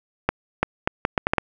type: accelerating click train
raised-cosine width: 0.5 ms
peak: -3 dBFS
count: 8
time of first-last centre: 0.29-1.382 s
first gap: 340 ms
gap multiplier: 0.72
effects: none